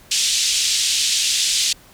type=band-pass noise; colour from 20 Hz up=pink; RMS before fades=-19 dBFS; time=0.11-1.73 s; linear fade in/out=5 ms; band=3100 to 8200 Hz; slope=24 dB/octave; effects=pink hiss -48 dBFS RMS until 1.93 s